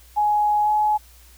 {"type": "tone with pitch glide", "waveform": "sine", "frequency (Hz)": [837, 846.7], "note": ["G#5", "G#5"], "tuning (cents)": [13, 33], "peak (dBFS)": -16, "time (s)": [0.16, 0.98], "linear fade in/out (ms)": 20, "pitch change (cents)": 20, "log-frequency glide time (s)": [0.63, 0.69], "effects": ["added 60 Hz sine -48 dBFS peak until 1.37 s", "white hiss -52 dBFS RMS until 1.37 s"]}